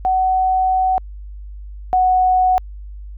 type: tone pair in turn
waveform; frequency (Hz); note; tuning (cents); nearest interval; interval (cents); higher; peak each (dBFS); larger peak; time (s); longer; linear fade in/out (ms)
sine; 750 / 739.7; F#5 / F#5; +23 / -1; unison; 24; first; -13 / -11; second; 0.05-0.98 / 1.93-2.58; first; 0
effects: added 50 Hz sine -30 dBFS peak until 3.17 s